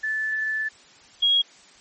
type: tone pair in turn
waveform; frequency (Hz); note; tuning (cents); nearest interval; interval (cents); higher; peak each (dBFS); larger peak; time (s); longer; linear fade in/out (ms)
sine; 1747 / 3298; A6 / G#7; -13 / -13; major seventh; 1100; second; -23 / -16; second; 0.03-0.69 / 1.22-1.42; first; 10
effects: white hiss -51 dBFS RMS until 1.8 s + MP3 32 kbps